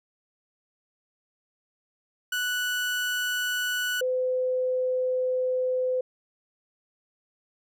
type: tone pair in turn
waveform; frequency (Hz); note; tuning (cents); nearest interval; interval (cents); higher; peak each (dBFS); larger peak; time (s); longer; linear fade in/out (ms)
30% pulse / sine; 1480 / 509.2; F#6 / C5; 0 / -47; octave + tritone; 1847; first; -23; neither; 2.32-4.01 / 4.01-6.01; second; 5
effects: none